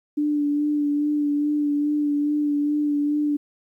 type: tone with vibrato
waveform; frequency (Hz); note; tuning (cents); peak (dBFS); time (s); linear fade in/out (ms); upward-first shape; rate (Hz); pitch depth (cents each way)
sine; 293.7; D4; 0; -19; 0.17-3.37; 10; sine; 2.4; 23
effects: 10-bit